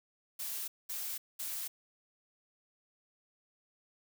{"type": "noise bursts", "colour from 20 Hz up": "blue", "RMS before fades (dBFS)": -39, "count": 3, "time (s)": [0.39, 1.68], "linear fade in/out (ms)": 10, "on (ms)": 290, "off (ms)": 210, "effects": []}